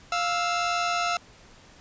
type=tone pair together; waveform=sawtooth; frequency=699.9 / 1318.5 Hz; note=F5 / E6; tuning=+4 / 0 cents; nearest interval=major seventh; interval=1096 cents; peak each=-23 dBFS; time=0.12-1.17 s; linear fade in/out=2 ms; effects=pink hiss -52 dBFS RMS until 1.8 s + resampled to 16000 Hz